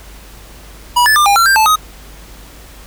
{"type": "tone with pitch steps", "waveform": "square", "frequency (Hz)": [972, 1739, 1197, 806, 1361, 1581, 874, 1256], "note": ["B5", "A6", "D6", "G5", "F6", "G6", "A5", "D#6"], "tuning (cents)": [-28, -21, 33, 48, -45, 14, -12, 16], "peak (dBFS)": -8, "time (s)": [0.96, 1.76], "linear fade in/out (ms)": 10, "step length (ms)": 100, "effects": ["added 50 Hz sine -36 dBFS peak until 2.86 s", "pink hiss -39 dBFS RMS until 2.86 s"]}